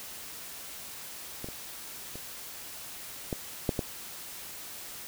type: clicks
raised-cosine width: 2 ms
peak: -24 / -27 / -28 / -17 / -12 / -15 dBFS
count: 6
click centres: 1.444 / 1.487 / 2.156 / 3.328 / 3.692 / 3.792 s
effects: white hiss -43 dBFS RMS until 5.07 s